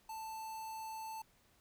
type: tone with notch filter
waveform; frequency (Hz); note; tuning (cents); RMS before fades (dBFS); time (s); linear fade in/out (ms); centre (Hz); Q
square; 883; A5; +6; -45; 0.09-1.22; 5; 3200; 1.6
effects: pink hiss -70 dBFS RMS until 1.6 s